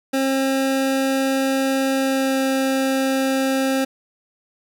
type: tone with pitch glide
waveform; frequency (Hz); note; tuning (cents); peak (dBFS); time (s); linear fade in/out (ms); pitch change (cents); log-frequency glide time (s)
25% pulse; 268.2 to 266.7; C4 to C4; +43 to +33; -14; 0.13-3.85; 10; -10; 1.94-2.4
effects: none